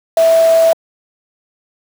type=tone in noise; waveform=sine; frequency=657 Hz; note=E5; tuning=6 cents flat; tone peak=-6 dBFS; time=0.17-0.73 s; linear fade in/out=2 ms; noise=pink; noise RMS=-24 dBFS; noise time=0.17-0.73 s; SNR=+15 dB; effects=high-pass 400 Hz 12 dB/octave